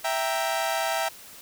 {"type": "chord", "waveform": "sawtooth", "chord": "E diminished", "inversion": "none", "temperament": "equal", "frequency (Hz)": [659.3, 784, 932.3], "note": ["E5", "G5", "Bb5"], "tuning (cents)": [0, 0, 0], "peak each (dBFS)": [-24, -25, -28], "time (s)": [0.04, 1.09], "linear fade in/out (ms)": 10, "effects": ["white hiss -46 dBFS RMS until 1.41 s"]}